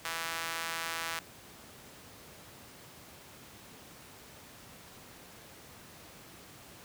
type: tone with high-pass filter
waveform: sawtooth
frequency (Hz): 164.81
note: E3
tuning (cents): 0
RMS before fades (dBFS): -37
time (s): 0.05-1.19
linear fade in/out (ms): 0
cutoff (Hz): 1300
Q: 0.99
effects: pink hiss -52 dBFS RMS until 6.84 s + high-pass 80 Hz 12 dB/octave